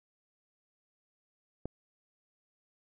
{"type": "click", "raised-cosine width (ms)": 2, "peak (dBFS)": -23, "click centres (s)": 1.656, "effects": []}